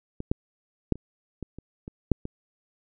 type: clicks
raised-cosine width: 3 ms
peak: -20 / -10 / -8 / -28 / -21 / -27 / -24 / -6 / -20 dBFS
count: 9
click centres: 0.204 / 0.315 / 0.923 / 0.956 / 1.427 / 1.586 / 1.879 / 2.117 / 2.254 s
effects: none